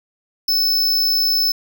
square tone, 5260 Hz, E8, 5 cents flat, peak -15 dBFS, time 0.48-1.52 s, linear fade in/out 5 ms, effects none

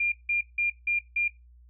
sine tone bursts, 2400 Hz, D7, 37 cents sharp, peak -23 dBFS, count 5, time 0-1.28 s, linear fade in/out 5 ms, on 120 ms, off 170 ms, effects noise-tail reverb RT60 0.2 s tail -18 dB re dry + added 60 Hz sine -51 dBFS peak until 1.69 s

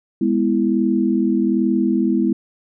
sine chord, E major, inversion first, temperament just, 206 / 247.2 / 329.6 Hz, G#3 / B3 / E4, -14 / +2 / 0 cents, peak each -19 dBFS, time 0.21-2.33 s, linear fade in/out 5 ms, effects none

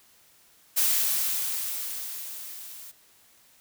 blue noise with level ramp, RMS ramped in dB -22 to -44 dBFS, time 0.76-2.92 s, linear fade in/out 20 ms, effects white hiss -59 dBFS RMS until 3.6 s

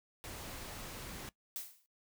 pink noise, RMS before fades -46 dBFS, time 0.24-1.29 s, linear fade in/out 0 ms
blue noise with exponential decay, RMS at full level -38 dBFS, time 1.56-1.86 s, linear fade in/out 0 ms, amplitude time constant 65 ms
effects noise-tail reverb RT60 0.1 s tail -19 dB re dry

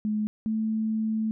sine tone pair in turn, 212.9 / 219.4 Hz, G#3 / A3, +43 / -5 cents, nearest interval minor second, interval 52 cents, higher second, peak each -24 dBFS, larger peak neither, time 0.05-0.27 / 0.46-1.31 s, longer second, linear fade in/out 0 ms, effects none

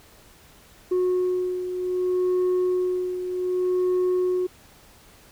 sine beating tone pair, 364.4 / 365.05 Hz, F#4 / F#4, -26 / -23 cents, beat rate 0.65 Hz, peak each -20 / -26 dBFS, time 0.91-4.47 s, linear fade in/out 10 ms, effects tanh soft clip ceiling -18 dBFS + pink hiss -52 dBFS RMS until 5.31 s

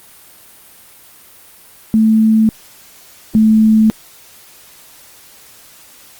sine tone pair in turn, 220 / 218.5 Hz, A3 / A3, 0 / -12 cents, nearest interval unison, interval 12 cents, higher first, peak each -7 / -6 dBFS, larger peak second, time 1.94-2.49 / 3.35-3.9 s, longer neither, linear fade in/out 0 ms, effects white hiss -42 dBFS RMS until 6.19 s + Opus 32 kbps

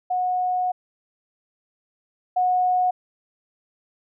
sine tone pair in turn, 730 / 730 Hz, F#5 / F#5, -24 / -24 cents, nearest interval unison, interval 0 cents, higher neither, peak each -20 / -17 dBFS, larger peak second, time 0.1-0.72 / 2.36-2.91 s, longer first, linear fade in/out 10 ms, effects none

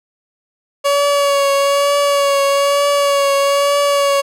30% pulse tone with vibrato, 564 Hz, C#5, 30 cents sharp, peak -9 dBFS, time 0.84-4.22 s, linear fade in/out 20 ms, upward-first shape triangle, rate 1.1 Hz, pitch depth 27 cents each way, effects low-pass 12000 Hz 12 dB/octave

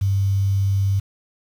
sine tone with quantisation, 98 Hz, G2, in tune, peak -16 dBFS, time 0.01-1 s, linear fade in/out 10 ms, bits 7, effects none

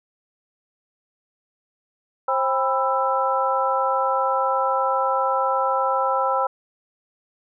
sine tone cluster, 531 / 798 / 994 / 1326 Hz, C5 / G5 / B5 / E6, +25 / +31 / +11 / +10 cents, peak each -24 dBFS, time 2.28-6.47 s, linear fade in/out 5 ms, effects none

